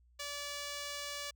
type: tone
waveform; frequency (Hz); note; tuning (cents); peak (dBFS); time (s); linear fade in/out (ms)
5% pulse; 577; D5; -31; -28; 0.19-1.31; 10
effects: added 60 Hz sine -63 dBFS peak until 1.35 s